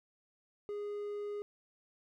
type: tone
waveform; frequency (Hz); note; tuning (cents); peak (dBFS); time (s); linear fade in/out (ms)
triangle; 412.4; G#4; -12; -35; 0.69-1.42; 0
effects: none